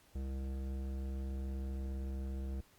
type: tone with hard clipping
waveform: sine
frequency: 66.7 Hz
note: C2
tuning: 34 cents sharp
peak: -39 dBFS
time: 0.15-2.61 s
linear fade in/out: 5 ms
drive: 14 dB
effects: pink hiss -66 dBFS RMS until 2.78 s + Opus 48 kbps